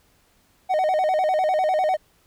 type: tone with vibrato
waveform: triangle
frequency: 679 Hz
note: F5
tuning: 49 cents flat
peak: -16 dBFS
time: 0.69-1.97 s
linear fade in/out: 20 ms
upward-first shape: square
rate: 10 Hz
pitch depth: 170 cents each way
effects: pink hiss -61 dBFS RMS until 2.26 s